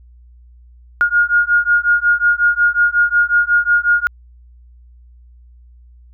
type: beating tone pair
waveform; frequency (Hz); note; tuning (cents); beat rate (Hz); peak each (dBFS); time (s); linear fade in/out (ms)
sine; 1424 / 1429.5; F6 / F6; +33 / +40; 5.5; -14; 1.01-4.07; 0
effects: added 60 Hz sine -41 dBFS peak until 6.13 s